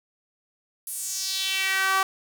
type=tone with high-pass filter sweep; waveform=sawtooth; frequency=383.6 Hz; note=G4; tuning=37 cents flat; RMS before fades=-26 dBFS; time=0.87-2.03 s; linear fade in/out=2 ms; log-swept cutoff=11000 to 1000 Hz; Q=2.7; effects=none